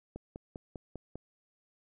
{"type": "click train", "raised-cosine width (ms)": 2, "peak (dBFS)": -28, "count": 6, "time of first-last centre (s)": [0.16, 1.156], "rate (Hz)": 5.02, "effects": []}